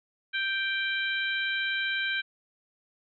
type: harmonic tone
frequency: 784 Hz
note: G5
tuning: in tune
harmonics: 2 / 3 / 4 / 5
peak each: -29 / -33 / -35 / -37 dBFS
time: 0.33-2.22 s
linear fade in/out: 20 ms
effects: none